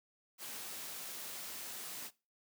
white noise, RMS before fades -45 dBFS, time 0.38-2.11 s, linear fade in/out 50 ms, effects noise-tail reverb RT60 0.3 s tail -21 dB re dry + high-pass 150 Hz 12 dB/octave

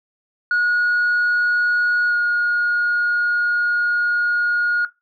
sine tone with pitch glide, 1449 to 1435.7 Hz, F#6 to F6, -37 to +47 cents, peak -13 dBFS, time 0.51-4.85 s, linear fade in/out 2 ms, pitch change -16 cents, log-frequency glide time 2.08-2.14 s, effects noise-tail reverb RT60 0.2 s tail -18 dB re dry + tanh soft clip ceiling -13 dBFS

